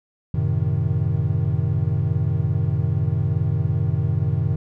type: chord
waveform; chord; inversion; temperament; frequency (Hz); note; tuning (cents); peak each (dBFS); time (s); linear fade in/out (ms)
triangle; F# diminished seventh; none; equal; 92.5 / 110 / 130.81 / 155.56; F#2 / A2 / C3 / Eb3; 0 / 0 / 0 / 0; -22; 0.34-4.56; 5
effects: none